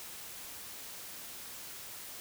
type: silence
effects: white hiss -46 dBFS RMS until 2.2 s